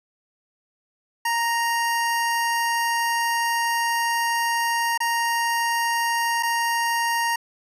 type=tone with dropouts; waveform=25% pulse; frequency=932.3 Hz; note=A#5; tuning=in tune; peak=-17 dBFS; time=1.25-7.36 s; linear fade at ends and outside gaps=5 ms; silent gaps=4.977-5.003 / 6.427-6.431 s; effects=resampled to 32000 Hz